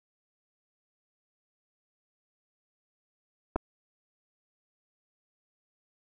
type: clicks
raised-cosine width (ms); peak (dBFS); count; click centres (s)
1; -15; 2; 3.559 / 3.562
effects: none